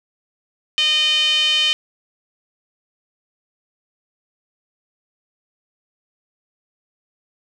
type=tone with band-pass filter; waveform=5% pulse; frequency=612 Hz; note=D#5; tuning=29 cents flat; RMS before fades=-17 dBFS; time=0.78-1.73 s; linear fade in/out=0 ms; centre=3000 Hz; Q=5.5; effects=none